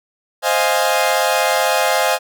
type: chord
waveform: sawtooth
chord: F minor seventh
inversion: second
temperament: equal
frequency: 523.3 / 622.3 / 698.5 / 830.6 Hz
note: C5 / Eb5 / F5 / Ab5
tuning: 0 / 0 / 0 / 0 cents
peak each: -16 dBFS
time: 0.42-2.19 s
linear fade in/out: 50 ms
effects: none